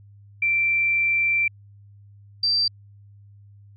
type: tone pair in turn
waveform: sine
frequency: 2349 / 4688 Hz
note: D7 / D8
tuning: 0 / -4 cents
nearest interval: octave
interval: 1196 cents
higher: second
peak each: -18 dBFS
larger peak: neither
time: 0.42-1.48 / 2.43-2.68 s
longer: first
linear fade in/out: 5 ms
effects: added 101 Hz sine -46 dBFS peak until 3.76 s